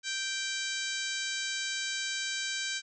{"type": "harmonic tone", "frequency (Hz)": 782, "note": "G5", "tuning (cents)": -4, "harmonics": [2, 3, 4, 5, 6, 7, 8, 9, 10], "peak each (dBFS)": [-37, -40, -40, -39, -42, -44, -41, -44, -46], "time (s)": [0.03, 2.82], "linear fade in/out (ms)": 50, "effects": []}